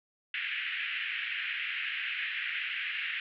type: band-pass noise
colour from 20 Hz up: white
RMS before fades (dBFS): -35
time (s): 0.34-3.2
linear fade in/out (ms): 2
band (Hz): 1600 to 2900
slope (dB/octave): 48
effects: none